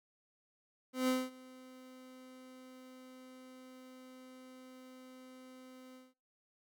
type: tone with ADSR envelope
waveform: 30% pulse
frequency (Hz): 257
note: C4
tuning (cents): -31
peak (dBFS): -26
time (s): 0.93-6.14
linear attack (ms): 150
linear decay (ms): 220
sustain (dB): -24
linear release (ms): 190
effects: noise-tail reverb RT60 0.5 s tail -26 dB re dry